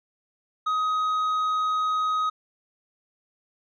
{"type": "tone with tanh clipping", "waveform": "sine", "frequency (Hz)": 1259, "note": "D#6", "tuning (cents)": 20, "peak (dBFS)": -23, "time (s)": [0.66, 2.3], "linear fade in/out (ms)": 10, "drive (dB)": 5, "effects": []}